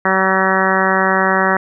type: harmonic tone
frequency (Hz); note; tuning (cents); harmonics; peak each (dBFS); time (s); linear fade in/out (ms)
190; F#3; +46; 1 / 2 / 3 / 4 / 5 / 6 / 7 / 8 / 9 / 10; -21 / -21 / -21 / -21 / -21 / -21 / -21 / -21 / -21 / -21; 0.05-1.57; 2
effects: none